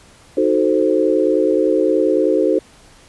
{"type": "chord", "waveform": "sine", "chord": "D# diminished seventh", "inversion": "none", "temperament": "equal", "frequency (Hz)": [311.1, 370, 440, 523.3], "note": ["D#4", "F#4", "A4", "C5"], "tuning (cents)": [0, 0, 0, 0], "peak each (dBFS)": -18, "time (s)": [0.37, 2.59], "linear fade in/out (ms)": 5, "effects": ["pink hiss -47 dBFS RMS until 3.08 s", "resampled to 24000 Hz"]}